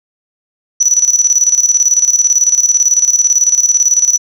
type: tone with tremolo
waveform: sine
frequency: 5920 Hz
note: F#8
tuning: in tune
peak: -5 dBFS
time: 0.8-4.18 s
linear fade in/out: 10 ms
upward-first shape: square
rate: 18 Hz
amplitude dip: 70%
effects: none